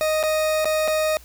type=tone with dropouts; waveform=40% pulse; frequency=622.3 Hz; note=D#5; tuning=in tune; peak=-18 dBFS; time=0.01-1.17 s; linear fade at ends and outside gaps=0 ms; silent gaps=0.229-0.236 / 0.646-0.655 / 0.877-0.881 s; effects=added 60 Hz sine -46 dBFS peak until 1.24 s + white hiss -50 dBFS RMS until 1.24 s